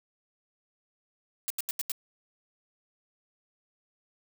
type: noise bursts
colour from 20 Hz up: blue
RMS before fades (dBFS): -31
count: 5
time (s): 1.48-1.918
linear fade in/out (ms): 0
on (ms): 22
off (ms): 82
effects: none